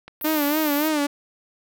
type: click train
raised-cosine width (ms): 0.3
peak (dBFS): -23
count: 4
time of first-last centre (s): 0.08-0.476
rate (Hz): 7.57
type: band-pass noise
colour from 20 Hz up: white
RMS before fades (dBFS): -31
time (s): 0.21-0.89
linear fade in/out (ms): 10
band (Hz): 12000 to 16000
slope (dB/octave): 96
type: tone with vibrato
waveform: sawtooth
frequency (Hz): 299.9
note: D4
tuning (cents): +36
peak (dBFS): -16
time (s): 0.24-1.07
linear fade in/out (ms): 10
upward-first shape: sine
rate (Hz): 3.5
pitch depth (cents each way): 86
effects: none